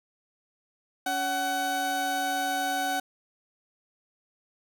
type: tone pair together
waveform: 30% pulse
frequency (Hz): 280.9 / 751.6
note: C#4 / F#5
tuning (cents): +23 / +27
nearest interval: octave + perfect fourth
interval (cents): 1704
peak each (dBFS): -33 / -24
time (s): 1.06-3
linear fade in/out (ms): 5
effects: none